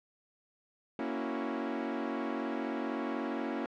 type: chord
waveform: sawtooth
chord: F# dominant seventh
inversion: first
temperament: equal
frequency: 233.1 / 277.2 / 329.6 / 370 Hz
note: A#3 / C#4 / E4 / F#4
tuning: 0 / 0 / 0 / 0 cents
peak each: -34 / -33 / -35 / -38 dBFS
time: 0.99-3.66 s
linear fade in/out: 2 ms
effects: low-pass 2000 Hz 12 dB/octave